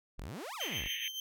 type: exponential two-way sweep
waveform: sawtooth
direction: up then down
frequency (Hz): 31.48 to 1340 to 31.48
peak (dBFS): -37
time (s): 0.18-0.88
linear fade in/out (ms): 0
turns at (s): 0.55
type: tone with tremolo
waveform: 35% pulse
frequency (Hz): 3117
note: G7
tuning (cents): -11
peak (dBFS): -33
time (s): 0.6-1.2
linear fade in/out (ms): 2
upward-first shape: triangle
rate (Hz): 7.1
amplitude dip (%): 70
type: band-pass noise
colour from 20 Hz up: white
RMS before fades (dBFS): -41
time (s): 0.61-1.08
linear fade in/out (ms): 0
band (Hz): 1800 to 3300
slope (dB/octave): 96
effects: none